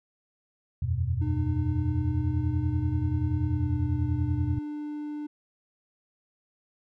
sine chord, E suspended second, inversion none, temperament just, 82.41 / 92.71 / 123.61 Hz, E2 / F#2 / B2, 0 / +4 / +2 cents, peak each -29 dBFS, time 0.82-4.59 s, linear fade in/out 5 ms
triangle tone with pitch glide, 302.7 to 297.7 Hz, D#4 to D4, -48 to +24 cents, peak -30 dBFS, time 1.21-5.27 s, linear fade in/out 10 ms, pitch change -28 cents, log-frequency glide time 3.48-3.69 s
effects none

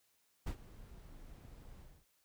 brown noise with ADSR envelope, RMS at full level -35 dBFS, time 0.46-2.06 s, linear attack 14 ms, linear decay 79 ms, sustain -19 dB, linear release 260 ms, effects white hiss -75 dBFS RMS until 2.24 s

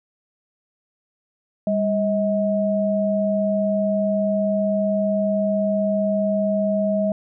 sine tone pair together, 200.2 / 635.6 Hz, G3 / D#5, +37 / +37 cents, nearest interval octave + minor sixth, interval 2000 cents, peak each -21 / -20 dBFS, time 1.67-7.12 s, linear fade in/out 2 ms, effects none

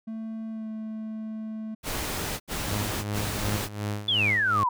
triangle tone with pitch glide, 222.1 to 218.8 Hz, A3 to A3, +16 to -9 cents, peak -30 dBFS, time 0.07-1.75 s, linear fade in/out 10 ms, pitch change -25 cents, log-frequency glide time 0.5-0.68 s
pink noise bursts, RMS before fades -31 dBFS, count 3, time 1.83-3.692 s, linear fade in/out 50 ms, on 570 ms, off 76 ms
sawtooth tone with tremolo, 103.83 Hz, G#2, in tune, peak -23 dBFS, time 2.68-4.64 s, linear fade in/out 5 ms, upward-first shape sine, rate 2.7 Hz, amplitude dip 75%
sine exponential sweep, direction down, 3520 to 943 Hz, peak -21 dBFS, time 4.08-4.69 s, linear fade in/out 5 ms
effects none

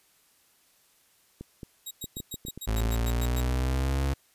clicks, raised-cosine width 3 ms, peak -26 dBFS, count 11, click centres 1.41 / 1.632 / 2.042 / 2.169 / 2.202 / 2.342 / 2.451 / 2.484 / 2.576 / 2.819 / 2.857 s
5% pulse tone bursts, 3809 Hz, A#7, 37 cents sharp, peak -26 dBFS, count 11, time 1.86-3.411 s, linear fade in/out 10 ms, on 51 ms, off 99 ms
35% pulse linear sweep, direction up, 54.1 to 69.3 Hz, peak -23 dBFS, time 2.67-4.14 s, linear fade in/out 10 ms
effects white hiss -64 dBFS RMS until 4.34 s + resampled to 32000 Hz

